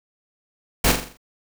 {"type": "noise with echo", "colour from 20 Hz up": "pink", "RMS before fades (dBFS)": -17, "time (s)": [0.84, 0.92], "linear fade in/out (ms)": 5, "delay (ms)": 42, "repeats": 6, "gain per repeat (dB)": -6, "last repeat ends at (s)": 1.172, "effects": []}